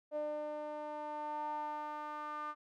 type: tone with band-pass filter sweep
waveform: sawtooth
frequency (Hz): 300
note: D4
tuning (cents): +37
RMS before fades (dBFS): -41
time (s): 0.11-2.55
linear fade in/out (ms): 50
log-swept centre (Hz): 620 to 1200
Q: 6.3
effects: none